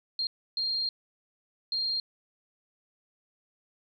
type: tone bursts at uneven times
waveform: sine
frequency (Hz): 4209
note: C8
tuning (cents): +9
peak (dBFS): -27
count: 3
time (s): 0.19-0.27 / 0.57-0.89 / 1.72-2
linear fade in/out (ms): 2
effects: none